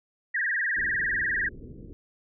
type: tone with vibrato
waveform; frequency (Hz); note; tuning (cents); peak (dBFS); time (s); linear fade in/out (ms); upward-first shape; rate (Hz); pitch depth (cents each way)
sine; 1760; A6; 0; -24; 0.34-1.49; 10; sine; 20; 180
type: low-pass noise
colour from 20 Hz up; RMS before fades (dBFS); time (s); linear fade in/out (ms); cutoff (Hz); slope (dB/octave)
pink; -43; 0.76-1.93; 0; 450; 48
effects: none